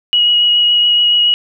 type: tone with vibrato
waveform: sine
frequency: 2904 Hz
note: F#7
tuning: 33 cents flat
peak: -8 dBFS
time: 0.13-1.34 s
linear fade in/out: 0 ms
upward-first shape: triangle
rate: 7.1 Hz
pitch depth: 12 cents each way
effects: none